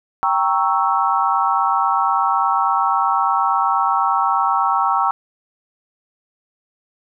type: chord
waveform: sine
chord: G diminished seventh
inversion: none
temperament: equal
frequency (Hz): 784 / 932.3 / 1108.7 / 1318.5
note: G5 / Bb5 / Db6 / Fb6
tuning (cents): 0 / 0 / 0 / 0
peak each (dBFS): -20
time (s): 0.23-5.11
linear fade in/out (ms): 0
effects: none